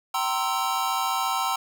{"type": "chord", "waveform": "square", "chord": "C dominant seventh", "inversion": "second", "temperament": "equal with one note detuned", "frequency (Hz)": [771, 932.3, 1046.5, 1318.5], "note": ["G5", "Bb5", "C6", "E6"], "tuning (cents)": [-29, 0, 0, 0], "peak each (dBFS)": -30, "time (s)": [0.14, 1.56], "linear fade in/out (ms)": 5, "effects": ["10-bit"]}